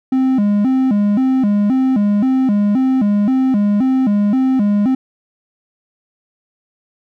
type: tone with vibrato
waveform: triangle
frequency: 231.7 Hz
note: A#3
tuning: 10 cents flat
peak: -9 dBFS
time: 0.12-4.95 s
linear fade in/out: 5 ms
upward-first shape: square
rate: 1.9 Hz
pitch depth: 210 cents each way
effects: none